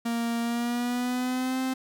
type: tone with pitch glide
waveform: 45% pulse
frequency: 233.2 to 260.3 Hz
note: A#3 to C4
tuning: +1 to -9 cents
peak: -26 dBFS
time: 0.05-1.74 s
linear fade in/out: 10 ms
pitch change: +190 cents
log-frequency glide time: 0.41-1.6 s
effects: none